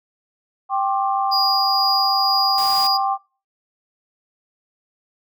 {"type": "chord", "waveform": "sine", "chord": "G suspended fourth", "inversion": "none", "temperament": "equal with one note detuned", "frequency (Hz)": [784, 1068.5, 1174.7], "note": ["G5", "C6", "D6"], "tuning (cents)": [0, 36, 0], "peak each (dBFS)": [-19, -24, -25], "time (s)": [0.69, 3.18], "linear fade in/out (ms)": 50}
{"type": "tone with tremolo", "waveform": "triangle", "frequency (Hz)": 4880, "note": "D#8", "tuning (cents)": -34, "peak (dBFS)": -16, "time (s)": [1.31, 2.98], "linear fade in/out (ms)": 20, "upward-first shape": "triangle", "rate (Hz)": 2.1, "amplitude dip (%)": 25}
{"type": "noise", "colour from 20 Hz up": "white", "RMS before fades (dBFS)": -32, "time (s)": [2.58, 2.87], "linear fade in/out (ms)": 0}
{"effects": ["noise-tail reverb RT60 0.3 s tail -18 dB re dry"]}